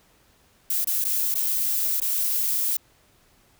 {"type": "noise with dropouts", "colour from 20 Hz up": "violet", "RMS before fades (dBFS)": -24, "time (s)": [0.7, 2.77], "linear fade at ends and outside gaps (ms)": 5, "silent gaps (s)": [[0.846, 0.871], [1.043, 1.049], [1.343, 1.352], [2.002, 2.016]], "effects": ["pink hiss -60 dBFS RMS until 3.59 s"]}